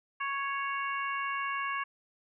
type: harmonic tone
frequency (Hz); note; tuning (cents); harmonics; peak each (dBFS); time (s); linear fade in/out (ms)
554.4; C#5; 0; 2 / 3 / 4 / 5; -33 / -37 / -39 / -41; 0.2-1.84; 10
effects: none